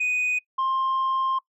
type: tone pair in turn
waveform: sine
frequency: 2489 / 1057.4 Hz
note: D#7 / C6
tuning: 0 / +18 cents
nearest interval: octave + minor third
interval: 1482 cents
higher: first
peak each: -19 dBFS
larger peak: neither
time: 0-0.39 / 0.58-1.39 s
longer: second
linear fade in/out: 10 ms
effects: noise-tail reverb RT60 0.1 s tail -22 dB re dry + tanh soft clip ceiling -20 dBFS